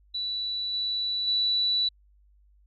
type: tone with level steps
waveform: sine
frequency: 3951 Hz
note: B7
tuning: in tune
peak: -28 / -26 / -22 dBFS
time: 0.14-1.89 s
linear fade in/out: 10 ms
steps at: 0.73 / 1.27 s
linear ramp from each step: 10 ms
effects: added 50 Hz sine -57 dBFS peak until 2.66 s